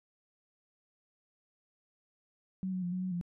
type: tone with pitch steps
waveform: sine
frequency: 188.1 / 184.5 / 176.3 / 183.6 / 185.4 / 174.4 Hz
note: F#3 / F#3 / F3 / F#3 / F#3 / F3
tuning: +29 / -5 / +17 / -13 / +4 / -2 cents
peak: -32 dBFS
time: 2.63-3.212 s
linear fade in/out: 0 ms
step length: 97 ms
effects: none